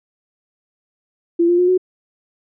sine tone with pitch steps, 340.4 / 349.4 / 358.6 / 368 Hz, F4 / F4 / F4 / F#4, -44 / +1 / +46 / -9 cents, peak -11 dBFS, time 1.39-1.778 s, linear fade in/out 10 ms, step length 97 ms, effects none

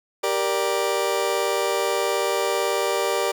30% pulse chord, G minor, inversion none, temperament just, 392 / 470.4 / 588 Hz, G4 / Bb4 / D5, 0 / +16 / +2 cents, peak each -23 dBFS, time 0.23-3.32 s, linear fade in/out 10 ms, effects none

